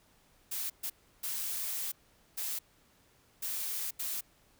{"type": "noise bursts at uneven times", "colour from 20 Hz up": "blue", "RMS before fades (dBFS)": -36, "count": 6, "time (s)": [[0.51, 0.7], [0.83, 0.9], [1.23, 1.92], [2.37, 2.59], [3.42, 3.91], [3.99, 4.21]], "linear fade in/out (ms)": 10, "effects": ["pink hiss -66 dBFS RMS until 4.59 s"]}